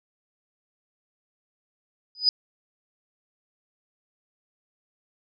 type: tone with exponential growth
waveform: sine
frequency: 4978 Hz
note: D#8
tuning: in tune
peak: -12 dBFS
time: 2.15-2.29 s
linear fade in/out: 1 ms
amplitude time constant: 30 ms
effects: none